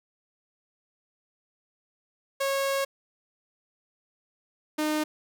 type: tone pair in turn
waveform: sawtooth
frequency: 548 / 305.7 Hz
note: C#5 / D#4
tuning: -20 / -30 cents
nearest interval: minor seventh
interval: 1010 cents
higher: first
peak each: -21 dBFS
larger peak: neither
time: 2.4-2.85 / 4.78-5.04 s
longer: first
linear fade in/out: 10 ms
effects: none